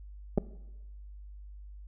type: clicks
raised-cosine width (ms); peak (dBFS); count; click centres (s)
2; -13 / -14; 2; 0.377 / 0.382
effects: noise-tail reverb RT60 1.0 s tail -18 dB re dry + added 50 Hz sine -44 dBFS peak until 1.87 s